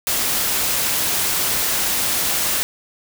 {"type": "noise", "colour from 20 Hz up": "white", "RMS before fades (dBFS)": -20, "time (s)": [0.07, 2.63], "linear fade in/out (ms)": 0, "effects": []}